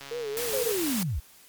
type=click train; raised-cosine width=0.2 ms; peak=-24 dBFS; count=81; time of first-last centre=0.01-0.586 s; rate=139 Hz
type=tone with vibrato; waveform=sine; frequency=450 Hz; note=A4; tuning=39 cents sharp; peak=-30 dBFS; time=0.11-0.72 s; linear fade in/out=5 ms; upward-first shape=sine; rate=3.9 Hz; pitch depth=130 cents each way
type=noise; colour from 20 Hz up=white; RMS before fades=-32 dBFS; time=0.37-1.03 s; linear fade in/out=0 ms
type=linear sweep; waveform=sine; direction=down; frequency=554.4 to 49.88 Hz; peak=-26 dBFS; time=0.53-1.2 s; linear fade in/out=10 ms
effects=white hiss -54 dBFS RMS until 1.48 s + MP3 96 kbps